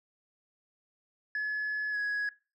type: tone with pitch glide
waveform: sine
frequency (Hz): 1706 to 1670.9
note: G#6 to G#6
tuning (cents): +46 to +10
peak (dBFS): -27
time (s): 1.35-2.29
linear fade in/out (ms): 2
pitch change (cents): -36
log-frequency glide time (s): 1.91-1.97
effects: noise-tail reverb RT60 0.3 s tail -21 dB re dry + tanh soft clip ceiling -28 dBFS